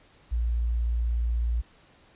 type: tone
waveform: sine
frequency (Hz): 58.27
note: A#1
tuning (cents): 0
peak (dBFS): -23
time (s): 0.31-1.62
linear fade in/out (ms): 20
effects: pink hiss -58 dBFS RMS until 2.15 s + resampled to 8000 Hz